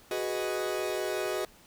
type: chord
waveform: 40% pulse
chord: G# minor seventh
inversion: third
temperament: equal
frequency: 370 / 415.3 / 493.9 / 622.3 Hz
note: F#4 / G#4 / B4 / D#5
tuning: 0 / 0 / 0 / 0 cents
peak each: -33 / -35 / -37 / -34 dBFS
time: 0.11-1.45 s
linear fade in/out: 2 ms
effects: pink hiss -57 dBFS RMS until 1.66 s